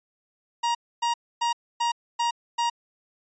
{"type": "tone bursts", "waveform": "45% pulse", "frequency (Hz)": 943, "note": "A#5", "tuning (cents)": 20, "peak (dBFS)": -22, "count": 6, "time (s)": [0.63, 2.7], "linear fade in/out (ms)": 10, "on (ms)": 120, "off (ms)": 270, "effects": ["resampled to 16000 Hz"]}